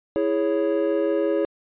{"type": "chord", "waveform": "triangle", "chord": "C# minor", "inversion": "first", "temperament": "equal", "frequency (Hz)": [329.6, 415.3, 554.4], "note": ["E4", "G#4", "C#5"], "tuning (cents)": [0, 0, 0], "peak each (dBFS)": -22, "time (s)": [0.16, 1.45], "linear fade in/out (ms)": 0, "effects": ["resampled to 8000 Hz"]}